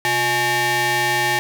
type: ring-modulated tone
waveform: sawtooth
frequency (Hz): 486.8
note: B4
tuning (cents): -25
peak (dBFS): -10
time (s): 0.05-1.39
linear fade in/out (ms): 0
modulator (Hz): 1330
effects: none